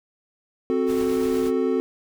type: chord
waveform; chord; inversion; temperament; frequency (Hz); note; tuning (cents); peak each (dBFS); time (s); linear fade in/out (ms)
triangle; F# diminished; second; equal; 261.6 / 370 / 440; C4 / F#4 / A4; 0 / 0 / 0; -22; 0.7-1.8; 0
type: noise with tremolo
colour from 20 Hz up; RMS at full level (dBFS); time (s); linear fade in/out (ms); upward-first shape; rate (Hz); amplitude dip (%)
pink; -37; 0.86-1.52; 50; triangle; 8.4; 30
effects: none